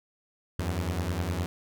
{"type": "beating tone pair", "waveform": "sawtooth", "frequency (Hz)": [82.41, 92.21], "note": ["E2", "F#2"], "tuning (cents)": [0, -5], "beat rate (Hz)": 9.8, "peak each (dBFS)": -27, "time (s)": [0.59, 1.46], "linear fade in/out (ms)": 0, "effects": []}